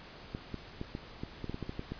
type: clicks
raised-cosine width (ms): 3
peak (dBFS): -24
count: 12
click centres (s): 0.349 / 0.543 / 0.814 / 0.951 / 1.235 / 1.443 / 1.496 / 1.544 / 1.627 / 1.694 / 1.794 / 1.92
effects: pink hiss -50 dBFS RMS until 1.99 s + resampled to 11025 Hz